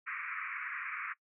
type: band-pass noise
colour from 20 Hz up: white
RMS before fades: -40 dBFS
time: 0.06-1.14 s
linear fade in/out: 20 ms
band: 1100 to 2400 Hz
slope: 96 dB/octave
effects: noise-tail reverb RT60 0.1 s tail -21 dB re dry